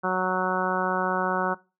harmonic tone, 185 Hz, F#3, in tune, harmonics 1 / 2 / 3 / 4 / 5 / 6 / 7 / 8, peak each -31 / -31 / -31 / -31 / -31 / -31 / -31 / -31 dBFS, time 0.03-1.55 s, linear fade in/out 20 ms, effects noise-tail reverb RT60 0.3 s tail -21 dB re dry

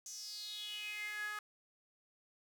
sawtooth tone with high-pass filter sweep, 420.1 Hz, G#4, 20 cents sharp, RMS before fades -44 dBFS, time 0.06-1.39 s, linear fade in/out 2 ms, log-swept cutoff 6400 to 1400 Hz, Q 7.5, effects none

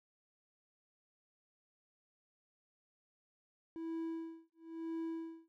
triangle tone with tremolo, 327.7 Hz, E4, 10 cents flat, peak -35 dBFS, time 3.76-5.48 s, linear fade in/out 0 ms, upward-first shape sine, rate 1 Hz, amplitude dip 100%, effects none

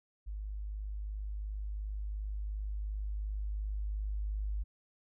sine tone with level ramp, 51.4 Hz, G#1, 17 cents flat, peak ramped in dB -37 to -32 dBFS, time 0.26-4.64 s, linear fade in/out 20 ms, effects none

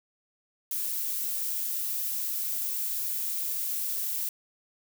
violet noise, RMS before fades -31 dBFS, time 0.71-4.29 s, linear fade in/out 2 ms, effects none

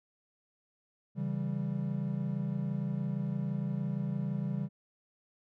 triangle chord, C# diminished, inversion none, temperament equal, 138.59 / 164.81 / 196 Hz, C#3 / E3 / G3, 0 / 0 / 0 cents, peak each -33 / -35 / -33 dBFS, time 1.15-4.69 s, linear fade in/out 50 ms, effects none

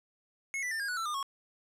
square tone with pitch steps, 2182 / 1977.9 / 1792.9 / 1625.2 / 1473.2 / 1335.4 / 1210.5 / 1097.3 Hz, C#7 / B6 / A6 / G#6 / F#6 / E6 / D#6 / C#6, -28 / +2 / +32 / -38 / -8 / +22 / -48 / -18 cents, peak -33 dBFS, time 0.54-1.228 s, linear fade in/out 0 ms, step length 86 ms, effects low-pass 11000 Hz 12 dB/octave + 10-bit

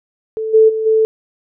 sine tone with level steps, 440 Hz, A4, in tune, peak -18 / -5 / -16 / -9 dBFS, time 0.37-1.05 s, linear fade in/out 0 ms, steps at 0.53 / 0.68 / 0.85 s, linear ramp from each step 20 ms, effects none

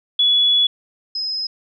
sine tone pair in turn, 3400 / 5094 Hz, G#7 / D#8, +40 / +40 cents, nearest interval perfect fifth, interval 700 cents, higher second, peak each -12 / -21 dBFS, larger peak first, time 0.19-0.67 / 1.15-1.47 s, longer first, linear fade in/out 5 ms, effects none

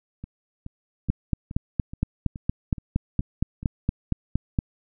two click trains, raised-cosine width 5 ms, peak -9 / -23 dBFS, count 16 / 9, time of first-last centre 1.1-4.588 / 0.24-3.63 s, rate 4.3 / 2.36 Hz, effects none

